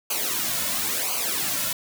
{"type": "noise with flanger", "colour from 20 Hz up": "white", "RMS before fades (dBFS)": -26, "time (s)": [0.1, 1.73], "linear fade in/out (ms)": 5, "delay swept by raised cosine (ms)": [0.55, 2.55], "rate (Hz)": 0.97, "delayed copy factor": -0.8, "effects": []}